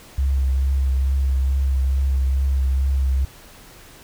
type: tone with vibrato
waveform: sine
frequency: 67 Hz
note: C2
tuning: 42 cents sharp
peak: -16 dBFS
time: 0.18-3.25 s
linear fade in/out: 5 ms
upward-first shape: triangle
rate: 2.3 Hz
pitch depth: 29 cents each way
effects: pink hiss -45 dBFS RMS until 4.03 s